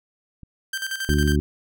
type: click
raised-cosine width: 5 ms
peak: -29 dBFS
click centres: 0.433 s
type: tone with tremolo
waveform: sawtooth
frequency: 1568 Hz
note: G6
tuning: in tune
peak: -21 dBFS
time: 0.73-1.36 s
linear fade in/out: 5 ms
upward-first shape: square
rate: 11 Hz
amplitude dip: 65%
type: harmonic tone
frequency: 73.42 Hz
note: D2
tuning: in tune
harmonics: 1 / 2 / 3 / 4 / 5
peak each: -20 / -23 / -25 / -26 / -27 dBFS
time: 1.09-1.4 s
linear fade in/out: 0 ms
effects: none

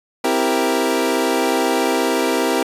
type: chord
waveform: 25% pulse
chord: C dominant seventh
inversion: none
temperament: equal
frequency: 261.6 / 329.6 / 392 / 466.2 Hz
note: C4 / E4 / G4 / Bb4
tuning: 0 / 0 / 0 / 0 cents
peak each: -18 dBFS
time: 0.24-2.63 s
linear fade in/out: 5 ms
effects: resampled to 32000 Hz

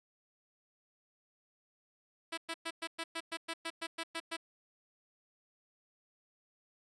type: tone bursts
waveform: 5% pulse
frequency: 329.6 Hz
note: E4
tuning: in tune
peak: -25 dBFS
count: 13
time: 2.32-4.368 s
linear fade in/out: 10 ms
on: 56 ms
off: 110 ms
effects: resampled to 22050 Hz

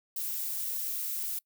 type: noise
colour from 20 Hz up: violet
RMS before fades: -34 dBFS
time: 0.16-1.39 s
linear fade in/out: 5 ms
effects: noise-tail reverb RT60 0.1 s tail -25 dB re dry

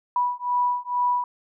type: beating tone pair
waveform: sine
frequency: 980 / 982.2 Hz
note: B5 / B5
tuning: -14 / -10 cents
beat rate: 2.2 Hz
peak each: -24 dBFS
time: 0.16-1.24 s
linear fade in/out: 2 ms
effects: none

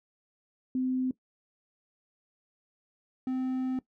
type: tone pair in turn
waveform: sine / triangle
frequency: 257.1 / 258.3 Hz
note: C4 / C4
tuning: -30 / -22 cents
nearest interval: unison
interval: 8 cents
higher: second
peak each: -26 dBFS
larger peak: neither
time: 0.75-1.11 / 3.27-3.79 s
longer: second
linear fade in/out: 2 ms
effects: noise-tail reverb RT60 0.1 s tail -18 dB re dry

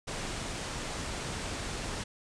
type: low-pass noise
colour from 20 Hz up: pink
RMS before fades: -37 dBFS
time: 0.07-2.04 s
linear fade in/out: 10 ms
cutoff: 9300 Hz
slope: 48 dB/octave
effects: none

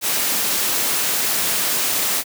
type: noise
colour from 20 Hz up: white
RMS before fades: -20 dBFS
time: 0.01-2.24 s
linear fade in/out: 50 ms
effects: high-pass 150 Hz 12 dB/octave

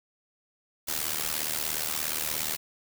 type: noise with amplitude modulation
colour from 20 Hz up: white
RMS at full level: -27 dBFS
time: 0.87-2.57 s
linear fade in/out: 20 ms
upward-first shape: sine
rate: 77 Hz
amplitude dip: 85%
effects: none

